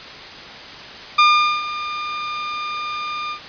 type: tone with ADSR envelope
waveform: sawtooth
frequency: 1206 Hz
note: D6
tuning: 46 cents sharp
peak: -5 dBFS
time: 1.18-3.4 s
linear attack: 10 ms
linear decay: 430 ms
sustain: -15 dB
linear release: 88 ms
effects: white hiss -35 dBFS RMS until 3.48 s + resampled to 11025 Hz